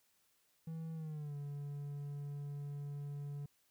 triangle tone with pitch glide, 162.1 to 143.58 Hz, E3 to D3, -29 to -39 cents, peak -39 dBFS, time 0.67-3.46 s, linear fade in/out 5 ms, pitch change -210 cents, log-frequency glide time 0.94-1.35 s, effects white hiss -75 dBFS RMS until 3.7 s

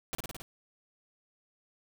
pink noise with echo, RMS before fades -35 dBFS, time 0.13-0.15 s, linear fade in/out 0 ms, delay 54 ms, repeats 5, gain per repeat -2 dB, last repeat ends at 0.42 s, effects none

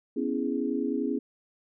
sine chord, C# minor seventh, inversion third, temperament equal, 246.9 / 277.2 / 329.6 / 415.3 Hz, B3 / C#4 / E4 / G#4, 0 / 0 / 0 / 0 cents, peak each -31 / -30 / -33 / -33 dBFS, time 0.16-1.19 s, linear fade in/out 10 ms, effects none

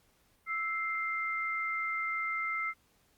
sine tone pair together, 1318.5 / 2093 Hz, E6 / C7, 0 / 0 cents, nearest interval minor sixth, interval 800 cents, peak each -35 / -33 dBFS, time 0.46-2.74 s, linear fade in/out 50 ms, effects pink hiss -69 dBFS RMS until 3.17 s + Opus 48 kbps

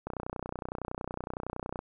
click train, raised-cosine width 1 ms, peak -21 dBFS, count 54, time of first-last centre 0.07-1.791 s, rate 30.8 Hz, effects none

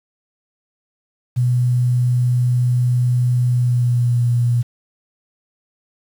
sine tone with pitch glide, 123.47 to 120.3 Hz, B2 to B2, 0 to -45 cents, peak -13 dBFS, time 1.36-4.63 s, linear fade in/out 20 ms, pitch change -45 cents, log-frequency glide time 3.46-4.24 s, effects 7-bit

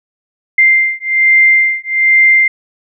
sine beating tone pair, 2093 / 2094.2 Hz, C7 / C7, 0 / +1 cents, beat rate 1.2 Hz, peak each -10 dBFS, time 0.58-2.48 s, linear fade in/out 5 ms, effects none

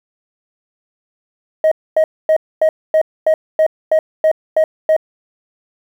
sine tone bursts, 630 Hz, D#5, 21 cents sharp, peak -6 dBFS, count 11, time 1.64-4.965 s, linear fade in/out 2 ms, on 75 ms, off 250 ms, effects tanh soft clip ceiling -7 dBFS + 7-bit

